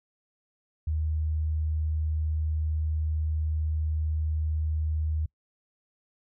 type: tone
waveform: sine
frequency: 77.78 Hz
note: D#2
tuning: in tune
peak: -25 dBFS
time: 0.87-5.26 s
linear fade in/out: 5 ms
effects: noise-tail reverb RT60 0.1 s tail -25 dB re dry

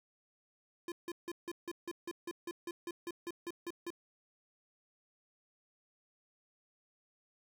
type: tone bursts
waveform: square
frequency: 344.7 Hz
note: F4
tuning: 23 cents flat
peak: -39 dBFS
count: 16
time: 0.88-3.904 s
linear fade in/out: 2 ms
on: 39 ms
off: 160 ms
effects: none

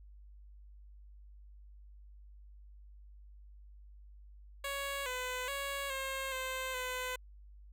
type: tone with pitch steps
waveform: 10% pulse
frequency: 557 / 504 / 557 / 535 / 520 / 506 Hz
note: C#5 / B4 / C#5 / C5 / C5 / B4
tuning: +8 / +35 / +8 / +38 / -11 / +42 cents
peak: -28 dBFS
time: 4.64-7.16 s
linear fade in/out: 5 ms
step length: 420 ms
effects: added 50 Hz sine -52 dBFS peak until 7.72 s

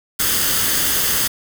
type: noise with comb filter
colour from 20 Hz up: white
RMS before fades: -18 dBFS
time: 0.19-1.28 s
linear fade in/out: 10 ms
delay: 0.62 ms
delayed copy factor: +0.5
effects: none

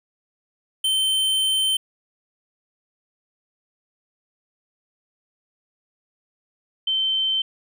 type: tone pair in turn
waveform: square / sine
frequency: 3097 / 3097 Hz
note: G7 / G7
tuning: -22 / -22 cents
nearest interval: unison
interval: 0 cents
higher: neither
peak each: -19 dBFS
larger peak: neither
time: 0.84-1.77 / 6.87-7.42 s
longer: first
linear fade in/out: 5 ms
effects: none

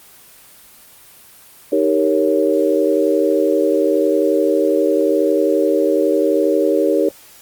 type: chord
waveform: sine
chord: Eb dominant seventh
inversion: none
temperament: equal with one note detuned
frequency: 311.1 / 392 / 464 / 554.4 Hz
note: Eb4 / G4 / Bb4 / Db5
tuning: 0 / 0 / -8 / 0 cents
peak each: -18 dBFS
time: 1.72-7.09 s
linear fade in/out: 5 ms
effects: white hiss -44 dBFS RMS until 7.41 s + Opus 24 kbps

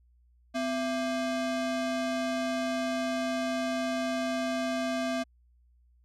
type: ring-modulated tone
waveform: square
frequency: 461.9 Hz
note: A#4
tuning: 16 cents flat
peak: -26 dBFS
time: 0.54-5.24 s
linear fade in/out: 20 ms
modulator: 207 Hz
effects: added 60 Hz sine -60 dBFS peak until 6.04 s + low-pass 7000 Hz 12 dB/octave

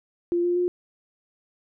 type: tone with pitch steps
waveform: sine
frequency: 346.8 / 351.4 / 356.1 Hz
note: F4 / F4 / F4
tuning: -12 / +11 / +34 cents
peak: -20 dBFS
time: 0.32-0.68 s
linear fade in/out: 0 ms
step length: 120 ms
effects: none

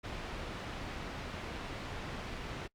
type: low-pass noise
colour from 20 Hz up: pink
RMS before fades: -42 dBFS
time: 0.03-2.68 s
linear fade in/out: 20 ms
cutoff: 3400 Hz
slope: 12 dB/octave
effects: noise-tail reverb RT60 0.1 s tail -25 dB re dry + Opus 48 kbps

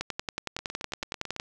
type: two click trains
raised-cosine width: 0.2 ms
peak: -13 / -19 dBFS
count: 16 / 8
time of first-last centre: 0.01-1.399 / 0.59-1.363 s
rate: 10.8 / 9.05 Hz
effects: none

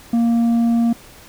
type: tone with tanh clipping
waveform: sine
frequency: 233.1 Hz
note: A#3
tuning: in tune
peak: -14 dBFS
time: 0.13-0.93 s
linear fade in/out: 5 ms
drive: 5 dB
effects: pink hiss -43 dBFS RMS until 1.28 s

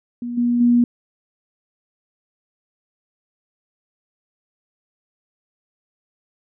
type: tone with level steps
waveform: sine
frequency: 240.4 Hz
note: B3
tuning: 46 cents flat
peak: -24 / -15 / -11 dBFS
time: 0.22-0.84 s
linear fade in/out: 2 ms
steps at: 0.37 / 0.6 s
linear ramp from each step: 10 ms
effects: none

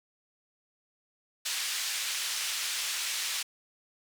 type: band-pass noise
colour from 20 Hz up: pink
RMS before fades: -33 dBFS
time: 1.45-3.43 s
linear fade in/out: 10 ms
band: 2500 to 9300 Hz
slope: 12 dB/octave
effects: none

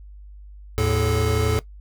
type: tone cluster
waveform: square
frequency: 80.2 / 110.8 / 433.1 Hz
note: E2 / A2 / A4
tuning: -47 / +13 / -27 cents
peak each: -24 dBFS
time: 0.78-1.59 s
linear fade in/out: 0 ms
effects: noise-tail reverb RT60 0.1 s tail -17 dB re dry + added 50 Hz sine -39 dBFS peak until 1.8 s

